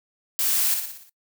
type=noise with echo; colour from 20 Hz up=blue; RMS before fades=-23 dBFS; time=0.39-0.74 s; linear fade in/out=0 ms; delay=59 ms; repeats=6; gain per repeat=-5 dB; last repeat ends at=1.094 s; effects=noise-tail reverb RT60 0.1 s tail -21 dB re dry